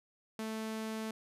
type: tone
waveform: sawtooth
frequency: 220 Hz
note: A3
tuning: in tune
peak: -33 dBFS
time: 0.39-1.11 s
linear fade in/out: 2 ms
effects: resampled to 32000 Hz